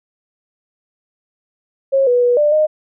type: tone with pitch steps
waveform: sine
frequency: 542 / 489.5 / 486.7 / 593 / 615 Hz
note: C#5 / B4 / B4 / D5 / D#5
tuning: -39 / -15 / -25 / +17 / -20 cents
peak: -10 dBFS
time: 1.92-2.67 s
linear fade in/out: 20 ms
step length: 150 ms
effects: none